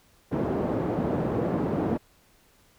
pink band-pass noise, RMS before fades -27 dBFS, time 0.31-1.98 s, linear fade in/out 20 ms, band 160 to 560 Hz, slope 12 dB/octave, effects pink hiss -61 dBFS RMS until 2.78 s

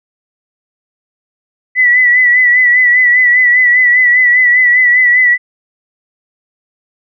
sine tone with vibrato, 1976 Hz, B6, in tune, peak -5 dBFS, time 1.75-5.38 s, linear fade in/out 50 ms, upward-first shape sine, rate 5 Hz, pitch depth 44 cents each way, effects none

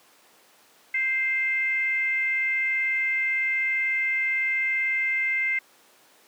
sine tone with frequency modulation, 2093 Hz, C7, in tune, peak -22 dBFS, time 0.94-5.59 s, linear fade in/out 5 ms, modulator 514 Hz, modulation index 0.39, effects pink hiss -56 dBFS RMS until 6.27 s + high-pass 400 Hz 12 dB/octave

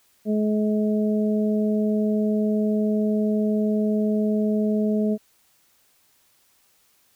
harmonic tone, 212.6 Hz, G#3, 41 cents sharp, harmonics 1 / 2 / 3, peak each -20 / -26 / -30 dBFS, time 0.25-5.18 s, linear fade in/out 50 ms, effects white hiss -62 dBFS RMS until 7.15 s

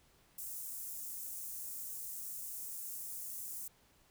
white high-pass noise, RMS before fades -44 dBFS, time 0.38-3.68 s, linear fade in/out 5 ms, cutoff 7300 Hz, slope 24 dB/octave, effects pink hiss -68 dBFS RMS until 4.1 s

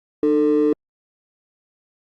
triangle ring-modulated tone, 373.7 Hz, F#4, 17 cents sharp, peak -8 dBFS, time 0.23-0.73 s, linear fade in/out 2 ms, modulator 71.2 Hz, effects tanh soft clip ceiling -8 dBFS + Opus 48 kbps

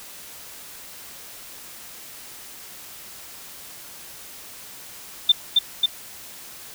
sine tone with echo, 3574 Hz, A7, 26 cents sharp, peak -10 dBFS, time 5.29-5.32 s, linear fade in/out 5 ms, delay 270 ms, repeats 2, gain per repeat -2 dB, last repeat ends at 5.86 s, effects white hiss -41 dBFS RMS until 6.74 s

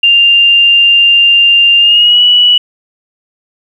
sine tone with pitch glide, 2794 to 2943 Hz, F7 to F#7, 0 to -10 cents, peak -3 dBFS, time 0.03-2.58 s, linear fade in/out 5 ms, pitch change +90 cents, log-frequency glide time 1.78-2.22 s, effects 7-bit

